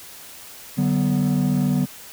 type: chord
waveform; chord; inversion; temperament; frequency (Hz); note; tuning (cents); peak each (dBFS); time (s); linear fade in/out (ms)
triangle; B minor; first; equal with one note detuned; 146.83 / 189.21 / 246.9; D3 / F#3 / B3; 0 / +39 / 0; -19; 0.77-1.86; 20
effects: tanh soft clip ceiling -10 dBFS + white hiss -41 dBFS RMS until 2.12 s